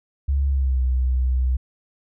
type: tone with pitch glide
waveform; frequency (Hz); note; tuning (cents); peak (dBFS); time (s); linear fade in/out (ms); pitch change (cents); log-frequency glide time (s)
sine; 69.3 to 63.55; C#2 to C2; 0 to -50; -17; 0.28-1.57; 10; -150; 0.48-0.8
effects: none